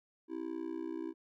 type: tone with amplitude modulation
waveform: triangle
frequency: 327.6 Hz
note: E4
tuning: 11 cents flat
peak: -31 dBFS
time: 0.28-1.14 s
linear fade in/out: 50 ms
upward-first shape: sine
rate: 60.7 Hz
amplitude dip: 100%
effects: none